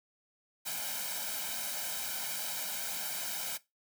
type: noise with comb filter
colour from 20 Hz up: white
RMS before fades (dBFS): -37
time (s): 0.65-3.58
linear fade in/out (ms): 20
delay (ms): 1.3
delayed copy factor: +0.85
effects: noise-tail reverb RT60 0.2 s tail -18 dB re dry + high-pass 200 Hz 12 dB/octave